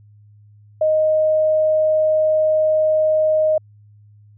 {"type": "tone", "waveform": "sine", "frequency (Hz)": 622.3, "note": "D#5", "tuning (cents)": 0, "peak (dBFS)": -13, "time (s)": [0.81, 3.58], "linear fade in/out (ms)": 5, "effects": ["added 104 Hz sine -45 dBFS peak until 4.37 s"]}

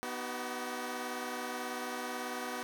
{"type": "chord", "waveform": "10% pulse", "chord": "B major", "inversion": "none", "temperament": "equal with one note detuned", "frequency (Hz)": [246.9, 311.1, 379.5], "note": ["B3", "D#4", "F#4"], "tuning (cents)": [0, 0, 44], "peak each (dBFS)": [-31, -37, -33], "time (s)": [0.03, 2.63], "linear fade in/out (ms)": 0, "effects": []}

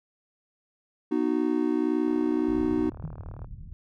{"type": "chord", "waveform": "triangle", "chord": "B major", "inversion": "none", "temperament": "just", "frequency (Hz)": [246.9, 308.7, 370.4], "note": ["B3", "D#4", "F#4"], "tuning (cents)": [0, -14, 2], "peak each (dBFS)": [-27, -23, -27], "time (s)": [1.11, 2.9], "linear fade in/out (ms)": 10}
{"type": "click train", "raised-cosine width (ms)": 1, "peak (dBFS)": -32, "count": 53, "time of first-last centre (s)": [2.08, 3.445], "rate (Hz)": 38.1}
{"type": "low-pass noise", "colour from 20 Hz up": "white", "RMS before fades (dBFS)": -40, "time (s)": [2.48, 3.73], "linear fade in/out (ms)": 0, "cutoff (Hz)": 120, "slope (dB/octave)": 24}
{"type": "tone with exponential decay", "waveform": "sine", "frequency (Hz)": 155.56, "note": "D#3", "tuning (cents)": 0, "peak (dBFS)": -27, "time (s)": [3.04, 3.21], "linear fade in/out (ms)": 0, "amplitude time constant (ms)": 35}
{"effects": []}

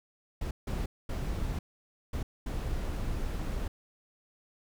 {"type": "noise bursts at uneven times", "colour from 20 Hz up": "brown", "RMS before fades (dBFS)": -33, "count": 5, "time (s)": [[0.41, 0.51], [0.67, 0.86], [1.09, 1.59], [2.13, 2.23], [2.46, 3.68]], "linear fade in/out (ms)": 5, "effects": []}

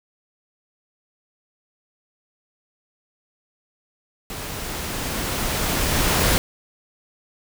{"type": "noise with level ramp", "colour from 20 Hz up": "pink", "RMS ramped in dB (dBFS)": [-32, -18], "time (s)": [4.3, 6.38], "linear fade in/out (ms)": 0, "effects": []}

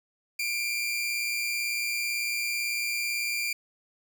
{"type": "tone pair together", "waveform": "sawtooth", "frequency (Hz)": [2272, 2390], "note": ["C#7", "D7"], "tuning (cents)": [42, 30], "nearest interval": "minor second", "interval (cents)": 88, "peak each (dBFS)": [-32, -25], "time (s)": [0.39, 3.53], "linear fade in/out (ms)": 5, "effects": []}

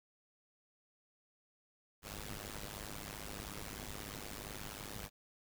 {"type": "noise with amplitude modulation", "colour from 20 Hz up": "pink", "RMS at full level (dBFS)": -42, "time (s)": [2.02, 5.1], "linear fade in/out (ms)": 50, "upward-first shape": "sine", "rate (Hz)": 103, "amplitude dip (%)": 100, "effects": []}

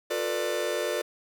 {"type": "chord", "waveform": "45% pulse", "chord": "B half-diminished seventh", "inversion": "second", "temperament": "just", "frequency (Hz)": [355.6, 444.5, 493.9, 592.7], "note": ["F4", "A4", "B4", "D5"], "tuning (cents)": [31, 18, 0, 16], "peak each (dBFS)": [-34, -33, -33, -31], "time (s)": [0.1, 1.02], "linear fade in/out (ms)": 10, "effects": []}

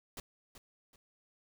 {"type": "noise with echo", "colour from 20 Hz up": "pink", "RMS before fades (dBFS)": -44, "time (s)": [0.17, 0.2], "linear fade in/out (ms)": 2, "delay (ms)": 380, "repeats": 2, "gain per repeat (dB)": -10, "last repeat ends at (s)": 0.96, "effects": []}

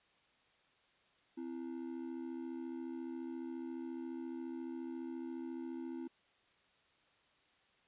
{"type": "ring-modulated tone", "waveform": "triangle", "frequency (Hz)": 296.1, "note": "D4", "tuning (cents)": 14, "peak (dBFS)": -36, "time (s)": [1.37, 6.08], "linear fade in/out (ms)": 10, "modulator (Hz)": 37.2, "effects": ["white hiss -71 dBFS RMS until 7.87 s", "resampled to 8000 Hz"]}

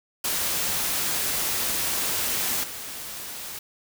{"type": "noise with level steps", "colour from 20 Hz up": "white", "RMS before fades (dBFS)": [-26, -36], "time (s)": [0.24, 3.59], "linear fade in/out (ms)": 5, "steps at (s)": 2.63, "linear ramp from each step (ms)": 10, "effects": []}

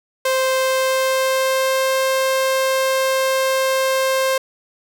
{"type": "tone with pitch glide", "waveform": "sawtooth", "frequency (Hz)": [523.3, 528.5], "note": ["C5", "C5"], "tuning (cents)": [0, 17], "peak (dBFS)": -12, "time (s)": [0.25, 4.38], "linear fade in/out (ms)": 5, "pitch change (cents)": 17, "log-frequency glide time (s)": [0.57, 2.01], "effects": []}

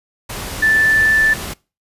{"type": "tone in noise", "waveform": "sine", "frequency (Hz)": 1760, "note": "A6", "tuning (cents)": 0, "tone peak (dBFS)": -10, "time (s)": [0.62, 1.34], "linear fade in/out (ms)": 10, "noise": "pink", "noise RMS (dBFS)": -27, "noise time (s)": [0.29, 1.54], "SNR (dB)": 14, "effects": ["noise-tail reverb RT60 0.3 s tail -23 dB re dry", "resampled to 32000 Hz"]}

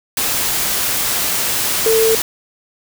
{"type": "tone in noise", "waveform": "sine", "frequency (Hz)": 446.5, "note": "A4", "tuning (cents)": 25, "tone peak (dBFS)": -11, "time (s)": [1.86, 2.15], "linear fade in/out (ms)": 2, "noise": "white", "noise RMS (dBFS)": -18, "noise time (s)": [0.17, 2.22], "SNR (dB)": 4, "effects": []}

